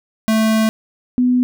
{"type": "tone pair in turn", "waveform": ["square", "sine"], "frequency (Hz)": [220, 249.1], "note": ["A3", "B3"], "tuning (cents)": [0, 15], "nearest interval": "major second", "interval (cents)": 215, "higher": "second", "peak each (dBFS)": [-13, -11], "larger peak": "second", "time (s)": [[0.28, 0.69], [1.18, 1.43]], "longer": "first", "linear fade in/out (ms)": 0, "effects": []}